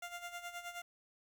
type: tone with tremolo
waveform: 15% pulse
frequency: 698.5 Hz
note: F5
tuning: in tune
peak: -35 dBFS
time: 0.02-0.82 s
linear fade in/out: 5 ms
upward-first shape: sine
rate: 9.5 Hz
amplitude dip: 70%
effects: 11-bit